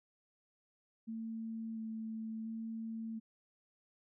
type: tone with vibrato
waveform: sine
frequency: 223.2 Hz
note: A3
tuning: 25 cents sharp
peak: -39 dBFS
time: 1.07-3.2 s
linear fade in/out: 20 ms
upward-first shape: square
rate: 0.72 Hz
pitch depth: 11 cents each way
effects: none